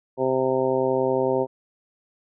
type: harmonic tone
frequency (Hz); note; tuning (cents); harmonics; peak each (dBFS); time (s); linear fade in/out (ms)
130.81; C3; 0; 1 / 2 / 3 / 4 / 5 / 6 / 7; -34 / -29 / -23 / -24 / -29 / -34 / -30; 0.17-1.47; 50
effects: none